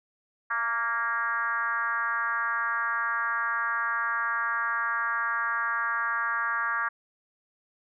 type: tone with frequency modulation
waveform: sine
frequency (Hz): 1396.9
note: F6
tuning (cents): 0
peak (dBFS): -25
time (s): 0.5-6.89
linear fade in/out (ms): 10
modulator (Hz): 239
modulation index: 1.6
effects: none